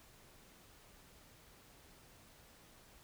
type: silence
effects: pink hiss -62 dBFS RMS until 3.03 s